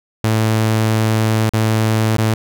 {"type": "tone with dropouts", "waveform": "sawtooth", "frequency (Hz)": 110, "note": "A2", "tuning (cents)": 0, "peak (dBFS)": -9, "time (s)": [0.24, 2.34], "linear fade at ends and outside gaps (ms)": 0, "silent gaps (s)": [[1.493, 1.536], [2.169, 2.183]], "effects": []}